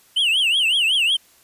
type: tone with vibrato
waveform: triangle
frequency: 2939 Hz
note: F#7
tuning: 12 cents flat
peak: -14 dBFS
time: 0.16-1.17 s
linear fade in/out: 10 ms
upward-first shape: triangle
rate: 5.4 Hz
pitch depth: 240 cents each way
effects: white hiss -54 dBFS RMS until 1.43 s + resampled to 32000 Hz